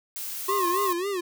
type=noise; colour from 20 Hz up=blue; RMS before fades=-34 dBFS; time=0.16-0.93 s; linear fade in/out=0 ms
type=tone with vibrato; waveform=square; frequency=372.8 Hz; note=F#4; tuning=13 cents sharp; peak=-27 dBFS; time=0.48-1.21 s; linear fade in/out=10 ms; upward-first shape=sine; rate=3.7 Hz; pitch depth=150 cents each way
type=tone; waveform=sine; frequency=1068 Hz; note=C6; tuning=35 cents sharp; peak=-24 dBFS; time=0.48-0.93 s; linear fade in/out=10 ms
effects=none